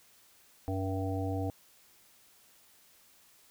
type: harmonic tone with a mistuned harmonic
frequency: 95.4 Hz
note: G2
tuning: 47 cents flat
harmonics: 1 / 3 / 5 / 7 / 8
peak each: -33 / -36 / -40 / -41 / -42 dBFS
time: 0.68-1.5 s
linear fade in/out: 0 ms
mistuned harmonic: 8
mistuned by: +24 cents
effects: white hiss -62 dBFS RMS until 3.5 s